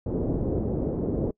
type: low-pass noise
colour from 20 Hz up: white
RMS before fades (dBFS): -27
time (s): 0.06-1.31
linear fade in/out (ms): 5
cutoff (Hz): 440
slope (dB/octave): 24
effects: noise-tail reverb RT60 0.1 s tail -24 dB re dry